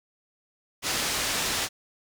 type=low-pass noise; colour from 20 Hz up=white; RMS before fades=-28 dBFS; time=0.82-1.69 s; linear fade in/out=50 ms; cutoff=6700 Hz; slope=12 dB/octave; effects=none